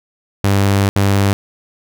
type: tone bursts at uneven times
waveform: sawtooth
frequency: 99.2 Hz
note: G2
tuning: 21 cents sharp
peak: -7 dBFS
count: 2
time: 0.44-0.89 / 0.96-1.33 s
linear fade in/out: 0 ms
effects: none